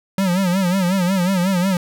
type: tone with vibrato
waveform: square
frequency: 185 Hz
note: F#3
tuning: in tune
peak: -16 dBFS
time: 0.18-1.77 s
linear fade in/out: 2 ms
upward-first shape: sine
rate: 5.5 Hz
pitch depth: 110 cents each way
effects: none